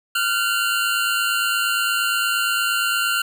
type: tone pair together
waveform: 25% pulse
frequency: 1391.4 / 1500 Hz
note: F6 / F#6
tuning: -7 / +23 cents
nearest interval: minor second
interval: 130 cents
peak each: -16 / -22 dBFS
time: 0.15-3.22 s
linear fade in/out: 5 ms
effects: none